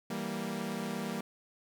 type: chord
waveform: sawtooth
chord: E diminished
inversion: none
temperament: equal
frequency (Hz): 164.81 / 196 / 233.1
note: E3 / G3 / Bb3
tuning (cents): 0 / 0 / 0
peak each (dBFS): -38 / -34 / -34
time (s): 0.1-1.21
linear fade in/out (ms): 5
effects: none